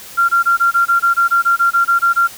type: tone bursts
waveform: sine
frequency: 1381 Hz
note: F6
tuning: 20 cents flat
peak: -9 dBFS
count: 15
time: 0.17-2.278 s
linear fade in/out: 20 ms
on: 120 ms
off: 22 ms
effects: white hiss -35 dBFS RMS until 2.37 s